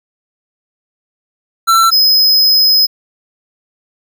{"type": "tone pair in turn", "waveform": "square", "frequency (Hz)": [1344, 5074], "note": ["E6", "D#8"], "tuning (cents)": [33, 33], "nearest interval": "octave + major seventh", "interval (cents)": 2300, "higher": "second", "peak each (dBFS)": -7, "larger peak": "neither", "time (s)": [[1.67, 1.91], [1.91, 2.87]], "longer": "second", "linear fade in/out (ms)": 20, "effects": []}